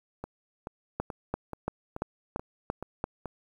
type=two click trains; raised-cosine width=1 ms; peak=-22 / -15 dBFS; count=8 / 7; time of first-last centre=0.24-3.257 / 1-3.041 s; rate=2.32 / 2.94 Hz; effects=9-bit